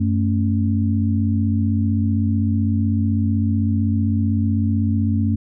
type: tone cluster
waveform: sine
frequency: 95 / 221.2 / 277 Hz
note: F#2 / A3 / C#4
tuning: +46 / +9 / -1 cents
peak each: -18 / -20 / -25 dBFS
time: 0-5.36 s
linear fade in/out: 10 ms
effects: none